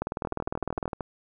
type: two click trains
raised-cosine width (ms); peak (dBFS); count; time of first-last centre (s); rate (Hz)
1; -15 / -17; 18 / 11; 0.02-0.879 / 0.25-1.008; 19.8 / 13.2
effects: none